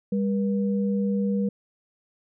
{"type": "tone pair together", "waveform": "sine", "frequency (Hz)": [200, 480.7], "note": ["G3", "B4"], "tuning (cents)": [35, -47], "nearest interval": "octave + minor third", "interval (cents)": 1518, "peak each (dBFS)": [-22, -30], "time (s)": [0.12, 1.49], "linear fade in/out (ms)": 5, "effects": []}